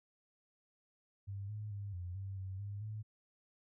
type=tone with pitch steps; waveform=sine; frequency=99.2 / 105.9 / 100.9 / 89 / 97.3 / 95 / 101.3 / 107.4 Hz; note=G2 / G#2 / G#2 / F2 / G2 / F#2 / G#2 / A2; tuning=+21 / +34 / -49 / +33 / -12 / +46 / -43 / -41 cents; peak=-40 dBFS; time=1.27-3.03 s; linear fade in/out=20 ms; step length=220 ms; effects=none